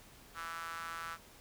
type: tone with high-pass filter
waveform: sawtooth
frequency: 165.7 Hz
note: E3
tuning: 9 cents sharp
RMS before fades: -43 dBFS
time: 0.34-1.18 s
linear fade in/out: 50 ms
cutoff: 1300 Hz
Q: 4.9
effects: pink hiss -58 dBFS RMS until 1.4 s